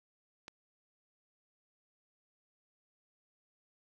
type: click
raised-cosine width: 0.2 ms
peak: -28 dBFS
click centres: 0.481 s
effects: none